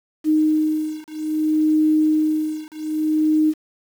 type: beating tone pair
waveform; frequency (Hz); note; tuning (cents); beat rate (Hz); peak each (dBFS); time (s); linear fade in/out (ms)
sine; 309.1 / 309.71; D#4 / D#4; -11 / -8; 0.61; -19; 0.24-3.54; 50
effects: 7-bit